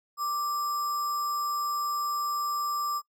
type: tone with sample-and-hold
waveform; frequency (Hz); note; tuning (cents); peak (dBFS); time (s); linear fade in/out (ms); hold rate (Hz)
sine; 1174.7; D6; 0; -27; 0.17-3.02; 50; 6300
effects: noise-tail reverb RT60 0.1 s tail -20 dB re dry